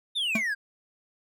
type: exponential sweep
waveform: triangle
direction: down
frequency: 3729 to 1565 Hz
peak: -24 dBFS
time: 0.15-0.55 s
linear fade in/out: 20 ms
type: tone with exponential decay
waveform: square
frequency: 220 Hz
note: A3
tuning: in tune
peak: -23 dBFS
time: 0.35-0.44 s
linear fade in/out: 5 ms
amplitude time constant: 19 ms
effects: none